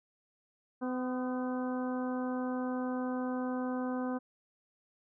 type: harmonic tone with a mistuned harmonic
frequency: 253.6 Hz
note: B3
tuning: 46 cents sharp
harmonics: 1 / 2 / 3 / 4 / 5 / 6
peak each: -33 / -39 / -43 / -45 / -47 / -49 dBFS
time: 0.81-4.19 s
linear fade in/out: 20 ms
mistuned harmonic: 5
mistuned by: -35 cents
effects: none